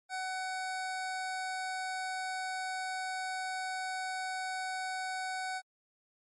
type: tone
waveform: 25% pulse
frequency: 750 Hz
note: F#5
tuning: 23 cents sharp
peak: -31 dBFS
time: 0.09-5.62 s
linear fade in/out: 50 ms
effects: MP3 48 kbps